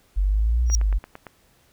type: exponential two-way sweep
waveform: sine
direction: up then down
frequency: 46 to 60.9 to 46 Hz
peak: -17 dBFS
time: 0.16-0.99 s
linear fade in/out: 20 ms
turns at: 0.63 s
type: tone with exponential growth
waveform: triangle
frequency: 5720 Hz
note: F8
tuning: 41 cents sharp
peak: -15 dBFS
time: 0.66-0.75 s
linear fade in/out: 0 ms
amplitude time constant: 18 ms
type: click train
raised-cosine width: 0.5 ms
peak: -22 dBFS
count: 6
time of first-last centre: 0.7-1.268 s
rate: 8.81 Hz
effects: pink hiss -60 dBFS RMS until 1.72 s